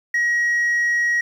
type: tone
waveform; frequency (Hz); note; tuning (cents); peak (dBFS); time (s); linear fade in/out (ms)
sine; 1900; A#6; +33; -14; 0.14-1.21; 5
effects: tanh soft clip ceiling -15 dBFS + 8-bit